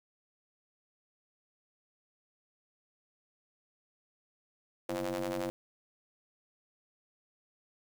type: ring-modulated tone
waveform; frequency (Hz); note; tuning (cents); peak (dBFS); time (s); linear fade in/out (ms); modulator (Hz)
sawtooth; 94.1; F#2; +30; -26; 4.89-5.5; 0; 429
effects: high-pass 60 Hz 12 dB/octave + 9-bit